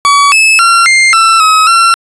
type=tone with pitch steps; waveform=40% pulse; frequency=1136 / 2604 / 1368 / 2107 / 1337 / 1277 / 1357 Hz; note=C#6 / E7 / F6 / C7 / E6 / D#6 / E6; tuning=+42 / -22 / -36 / +12 / +24 / +45 / +50 cents; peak=-3 dBFS; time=0.05-1.94 s; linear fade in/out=0 ms; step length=270 ms; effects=resampled to 24000 Hz